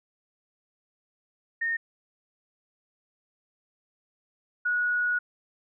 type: tone pair in turn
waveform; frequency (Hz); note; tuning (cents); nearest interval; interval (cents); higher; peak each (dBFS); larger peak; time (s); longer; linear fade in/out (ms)
sine; 1837 / 1458.8; A#6 / F#6; -26 / -25; major third; 399; first; -25 / -23; second; 1.61-1.77 / 4.65-5.19; second; 10
effects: none